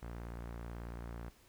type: tone with low-pass filter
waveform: sawtooth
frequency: 58.27 Hz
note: A#1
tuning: in tune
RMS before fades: -45 dBFS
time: 0.02-1.3 s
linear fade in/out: 10 ms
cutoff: 1600 Hz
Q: 1.2
effects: pink hiss -65 dBFS RMS until 1.48 s